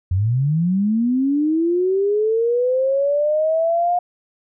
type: linear sweep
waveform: sine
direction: up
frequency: 86 to 716 Hz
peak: -15 dBFS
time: 0.11-3.99 s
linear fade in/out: 5 ms
effects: none